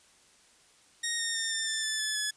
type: tone with pitch steps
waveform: 10% pulse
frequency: 1864.7 / 1841.2 / 1817.9 / 1794.9 / 1772.3 / 1749.9 / 1727.8 / 1706 Hz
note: A#6 / A#6 / A#6 / A6 / A6 / A6 / A6 / G#6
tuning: 0 / -22 / -44 / +34 / +12 / -10 / -32 / +46 cents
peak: -20 dBFS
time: 1.03-2.31 s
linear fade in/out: 10 ms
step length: 160 ms
effects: white hiss -61 dBFS RMS until 2.36 s + resampled to 22050 Hz